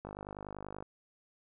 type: click train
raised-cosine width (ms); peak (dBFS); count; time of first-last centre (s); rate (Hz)
1; -28; 40; 0.05-0.825; 50.3
effects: none